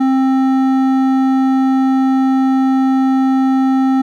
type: tone with hard clipping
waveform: sine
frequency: 264.5 Hz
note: C4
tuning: 19 cents sharp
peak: -12 dBFS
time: 0-4.02 s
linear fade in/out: 10 ms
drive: 10 dB
effects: none